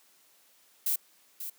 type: noise with echo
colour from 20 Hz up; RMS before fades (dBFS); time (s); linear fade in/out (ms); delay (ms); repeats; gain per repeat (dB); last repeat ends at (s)
violet; -28; 0.86-0.96; 5; 540; 1; -10; 1.5
effects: white hiss -63 dBFS RMS until 1.58 s + high-pass 200 Hz 12 dB/octave